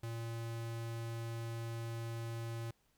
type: tone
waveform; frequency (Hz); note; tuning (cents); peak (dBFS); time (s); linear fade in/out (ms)
square; 115.3; A#2; -19; -40; 0.03-2.71; 5
effects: pink hiss -75 dBFS RMS until 2.97 s